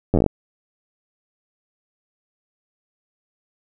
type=slowing click train; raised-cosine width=2 ms; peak=-4 dBFS; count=9; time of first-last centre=0.14-0.263 s; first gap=10 ms; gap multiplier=1.12; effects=none